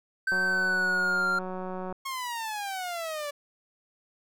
triangle tone with pitch glide, 1544 to 1391.5 Hz, G6 to F6, -27 to -7 cents, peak -22 dBFS, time 0.27-1.39 s, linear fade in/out 5 ms, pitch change -180 cents, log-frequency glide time 0.44-1.27 s
click train, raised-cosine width 1 ms, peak -23 dBFS, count 298, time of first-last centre 0.32-1.925 s, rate 185 Hz
sawtooth exponential sweep, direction down, 1090 to 572 Hz, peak -28 dBFS, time 2.05-3.31 s, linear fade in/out 10 ms
effects none

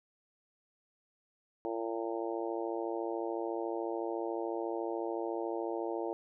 harmonic tone, 113.9 Hz, A#2, 40 cents flat, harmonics 3 / 4 / 5 / 6 / 7 / 8, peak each -37 / -39 / -41 / -43 / -44 / -45 dBFS, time 1.65-6.13 s, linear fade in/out 0 ms, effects none

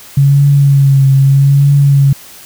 sine tone with vibrato, 138.59 Hz, C#3, in tune, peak -4 dBFS, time 0.17-2.13 s, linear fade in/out 5 ms, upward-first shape triangle, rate 0.8 Hz, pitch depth 46 cents each way, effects white hiss -35 dBFS RMS until 2.45 s

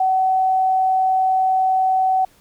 sine tone, 755 Hz, F#5, 35 cents sharp, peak -14 dBFS, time 0-2.25 s, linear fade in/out 5 ms, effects pink hiss -54 dBFS RMS until 2.4 s

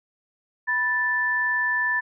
sine tone pair together, 982.1 / 1760 Hz, B5 / A6, -10 / 0 cents, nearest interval minor seventh, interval 1010 cents, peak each -29 / -21 dBFS, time 0.67-2.01 s, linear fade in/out 20 ms, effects none

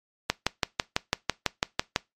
click train, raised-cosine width 0.2 ms, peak -4 dBFS, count 11, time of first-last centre 0.3-1.961 s, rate 6.02 Hz, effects noise-tail reverb RT60 0.2 s tail -22 dB re dry + MP3 64 kbps

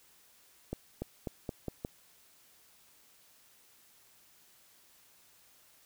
accelerating click train, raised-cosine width 2 ms, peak -22 dBFS, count 6, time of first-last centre 0.73-1.849 s, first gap 290 ms, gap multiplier 0.87, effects white hiss -63 dBFS RMS until 5.85 s

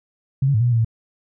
sine tone with pitch steps, 134.6 / 140.4 / 108 / 120.7 / 121.8 / 115.4 / 113 Hz, C3 / C#3 / A2 / B2 / B2 / A#2 / A2, +49 / +22 / -32 / -39 / -24 / -17 / +47 cents, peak -14 dBFS, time 0.42-0.847 s, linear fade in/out 5 ms, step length 61 ms, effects none

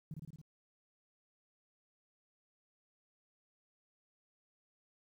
sine tone with echo, 155.1 Hz, D#3, 5 cents flat, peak -40 dBFS, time 0.11-0.14 s, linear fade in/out 2 ms, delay 55 ms, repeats 5, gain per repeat -2 dB, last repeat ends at 0.415 s, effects 12-bit

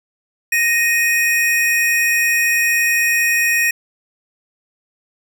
square tone pair together, 1864.7 / 2494 Hz, A#6 / D#7, 0 / +3 cents, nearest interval perfect fourth, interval 503 cents, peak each -17 dBFS, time 0.52-3.71 s, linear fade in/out 5 ms, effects none

